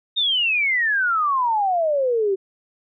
sine exponential sweep, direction down, 3729 to 375.4 Hz, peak -17 dBFS, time 0.16-2.36 s, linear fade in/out 20 ms, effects none

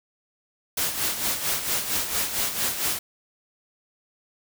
white noise with tremolo, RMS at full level -24 dBFS, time 0.77-2.99 s, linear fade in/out 5 ms, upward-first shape sine, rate 4.4 Hz, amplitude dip 60%, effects none

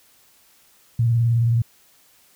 sine tone with vibrato, 116.7 Hz, A#2, 2 cents sharp, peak -15 dBFS, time 0.99-1.62 s, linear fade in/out 5 ms, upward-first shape square, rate 19 Hz, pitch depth 44 cents each way, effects white hiss -56 dBFS RMS until 2.35 s

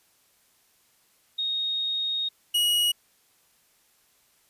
sine / 45% pulse tone pair in turn, 3729 / 2901 Hz, A#7 / F#7, 0 / -35 cents, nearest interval major third, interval 435 cents, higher first, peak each -25 / -20 dBFS, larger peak second, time 1.38-2.29 / 2.54-2.92 s, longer first, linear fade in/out 10 ms, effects white hiss -64 dBFS RMS until 4.49 s + resampled to 32000 Hz

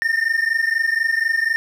triangle tone pair together, 1802 / 1826.1 Hz, A6 / A#6, +41 / -36 cents, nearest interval unison, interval 23 cents, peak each -18 dBFS, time 0.02-1.56 s, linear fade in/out 0 ms, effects 9-bit

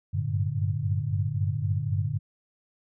sine tone cluster, 95.9 / 99.7 / 113.6 / 146.4 Hz, G2 / G2 / A#2 / D3, -37 / +30 / -44 / -5 cents, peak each -30 dBFS, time 0.13-2.19 s, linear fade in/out 20 ms, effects none

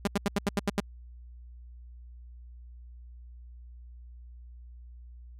sawtooth tone bursts, 201 Hz, G3, 44 cents sharp, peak -20 dBFS, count 8, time 0.05-0.801 s, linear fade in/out 2 ms, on 23 ms, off 81 ms, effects added 60 Hz sine -45 dBFS peak until 5.39 s + low-pass 12000 Hz 12 dB/octave

